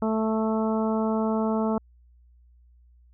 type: harmonic tone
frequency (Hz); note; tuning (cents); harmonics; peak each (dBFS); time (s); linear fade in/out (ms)
220; A3; 0; 1 / 2 / 3 / 4 / 5 / 6; -24 / -29 / -31 / -33 / -37 / -38; 0.02-1.78; 2
effects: added 60 Hz sine -53 dBFS peak until 3.13 s